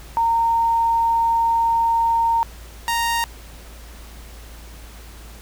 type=tone pair in turn; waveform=sine / sawtooth; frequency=920 / 930.2 Hz; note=A#5 / A#5; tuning=-23 / -4 cents; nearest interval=unison; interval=19 cents; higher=second; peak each=-15 dBFS; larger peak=neither; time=0.17-2.43 / 2.88-3.24 s; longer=first; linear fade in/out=0 ms; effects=added 56 Hz sine -38 dBFS peak until 5.41 s + pink hiss -44 dBFS RMS until 5.41 s